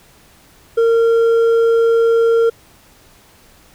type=tone with hard clipping; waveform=sine; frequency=459.5 Hz; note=A#4; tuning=25 cents flat; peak=-11 dBFS; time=0.77-2.5 s; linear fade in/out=10 ms; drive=4 dB; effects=pink hiss -48 dBFS RMS until 3.74 s